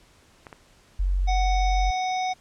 clicks, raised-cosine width 0.5 ms, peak -25 dBFS, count 2, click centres 0.468 / 0.528 s
sine tone, 46.25 Hz, F#1, in tune, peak -20 dBFS, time 0.99-1.91 s, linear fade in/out 10 ms
harmonic tone, 742 Hz, F#5, 5 cents sharp, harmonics 1 / 3 / 5 / 7 / 8, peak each -24 / -34 / -38 / -41 / -42 dBFS, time 1.27-2.34 s, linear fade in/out 20 ms
effects pink hiss -57 dBFS RMS until 2.4 s + low-pass 9000 Hz 12 dB/octave

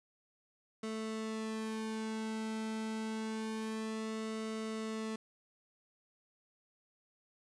sawtooth tone with flanger, 220 Hz, A3, in tune, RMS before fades -39 dBFS, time 0.83-5.16 s, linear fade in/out 5 ms, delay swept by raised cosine 1.2 to 1.74 ms, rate 0.27 Hz, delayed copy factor -0.85, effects resampled to 22050 Hz + 10-bit

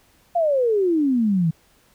sine exponential sweep, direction down, 711 to 155.56 Hz, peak -16 dBFS, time 0.35-1.51 s, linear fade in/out 10 ms, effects pink hiss -58 dBFS RMS until 1.94 s

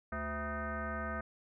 sine tone with frequency modulation, 659.3 Hz, E5, in tune, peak -35 dBFS, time 0.12-1.21 s, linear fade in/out 5 ms, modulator 293 Hz, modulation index 3.5, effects none

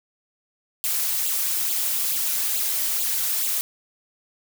blue noise with flanger, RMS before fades -24 dBFS, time 0.84-3.61 s, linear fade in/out 0 ms, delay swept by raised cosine 0.26 to 5.36 ms, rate 2.3 Hz, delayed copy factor +0.7, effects none

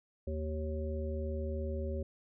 harmonic tone with a mistuned harmonic, 76.9 Hz, D#2, 20 cents flat, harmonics 1 / 3 / 5 / 7, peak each -35 / -43 / -42 / -42 dBFS, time 0.27-2.03 s, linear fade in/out 5 ms, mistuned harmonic 7, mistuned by +35 cents, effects none

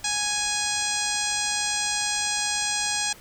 harmonic tone, 830.6 Hz, G#5, in tune, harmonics 1 / 2 / 3 / 4 / 5 / 6 / 7 / 8 / 9 / 10, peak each -33 / -33 / -33 / -33 / -33 / -33 / -33 / -33 / -33 / -33 dBFS, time 0.04-3.13 s, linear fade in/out 5 ms, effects pink hiss -48 dBFS RMS until 3.2 s

